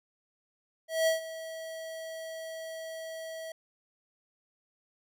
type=tone with ADSR envelope; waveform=square; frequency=647 Hz; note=E5; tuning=32 cents flat; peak=-23 dBFS; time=0.88-3.52 s; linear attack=190 ms; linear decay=130 ms; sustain=-16 dB; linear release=3 ms; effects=none